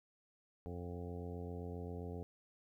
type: harmonic tone with a mistuned harmonic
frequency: 87.6 Hz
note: F2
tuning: 6 cents sharp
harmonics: 1 / 2 / 3 / 4 / 5 / 6 / 7 / 8 / 9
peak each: -45 / -49 / -51 / -55 / -49 / -56 / -62 / -58 / -60 dBFS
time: 0.66-2.23 s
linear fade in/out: 0 ms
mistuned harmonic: 8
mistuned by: +20 cents
effects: 13-bit